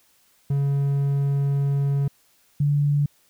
triangle / sine tone pair in turn, 140.1 / 144.71 Hz, C#3 / D3, +19 / -25 cents, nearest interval minor second, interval 56 cents, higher second, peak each -17 dBFS, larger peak neither, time 0.5-2.08 / 2.6-3.06 s, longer first, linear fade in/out 5 ms, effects white hiss -61 dBFS RMS until 3.29 s

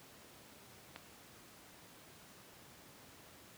click, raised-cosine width 0.3 ms, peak -29 dBFS, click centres 0.961 s, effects pink hiss -58 dBFS RMS until 3.57 s + high-pass 100 Hz 12 dB/octave

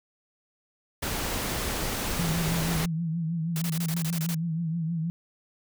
pink noise, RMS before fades -30 dBFS, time 1.02-2.86 s, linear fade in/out 10 ms
sine tone with vibrato, 164.81 Hz, E3, in tune, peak -26 dBFS, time 2.19-5.1 s, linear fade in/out 0 ms, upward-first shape triangle, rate 6.3 Hz, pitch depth 89 cents each way
white noise bursts, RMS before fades -35 dBFS, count 10, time 3.56-4.345 s, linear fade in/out 0 ms, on 56 ms, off 25 ms
effects none

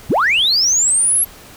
sine linear sweep, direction up, 36.71 to 11460 Hz, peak -10 dBFS, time 0.09-1.25 s, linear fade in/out 20 ms, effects tanh soft clip ceiling -8 dBFS + pink hiss -40 dBFS RMS until 1.56 s

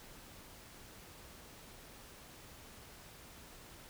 silence, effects pink hiss -55 dBFS RMS until 3.89 s

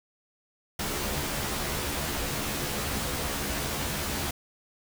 pink noise with comb filter, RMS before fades -31 dBFS, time 0.79-4.31 s, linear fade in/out 5 ms, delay 14 ms, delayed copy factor +0.8, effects none

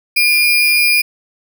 sine tone with sample-and-hold, 2403 Hz, D7, 39 cents sharp, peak -9 dBFS, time 0.16-1.02 s, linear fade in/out 10 ms, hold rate 7350 Hz, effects none

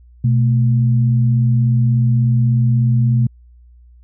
sine tone pair together, 123.47 / 220 Hz, B2 / A3, 0 / 0 cents, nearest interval minor seventh, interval 1000 cents, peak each -11 / -21 dBFS, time 0.24-3.27 s, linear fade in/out 5 ms, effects added 60 Hz sine -42 dBFS peak until 4.03 s

